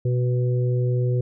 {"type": "harmonic tone", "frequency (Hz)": 123.9, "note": "B2", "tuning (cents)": 6, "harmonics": [1, 3, 4], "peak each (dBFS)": [-19, -29, -31], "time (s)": [0.05, 1.21], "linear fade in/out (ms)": 5, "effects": []}